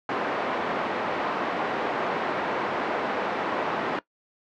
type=band-pass noise; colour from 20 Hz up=white; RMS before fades=-28 dBFS; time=0.09-3.99 s; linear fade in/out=2 ms; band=260 to 1100 Hz; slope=12 dB/octave; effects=noise-tail reverb RT60 0.1 s tail -19 dB re dry + low-pass 4000 Hz 12 dB/octave